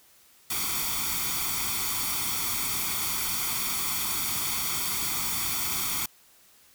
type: noise with comb filter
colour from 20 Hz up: white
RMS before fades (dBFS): -29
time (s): 0.5-6.06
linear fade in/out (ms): 5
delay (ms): 0.88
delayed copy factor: +0.75
effects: white hiss -58 dBFS RMS until 6.74 s